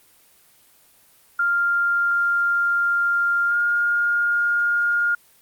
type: tone with pitch glide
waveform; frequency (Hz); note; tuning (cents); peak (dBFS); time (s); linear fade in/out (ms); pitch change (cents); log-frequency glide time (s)
sine; 1396.9 to 1417.2; F6 to F6; 0 to +25; -17; 1.39-5.15; 5; +25; 3.48-3.56
effects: white hiss -55 dBFS RMS until 5.41 s + Opus 24 kbps